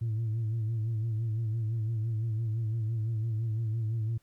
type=tone with vibrato; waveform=sine; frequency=111.7 Hz; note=A2; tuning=27 cents sharp; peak=-26 dBFS; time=0.01-4.18 s; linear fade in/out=10 ms; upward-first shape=sine; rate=5.9 Hz; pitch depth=65 cents each way; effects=tanh soft clip ceiling -26 dBFS + pink hiss -71 dBFS RMS until 4.22 s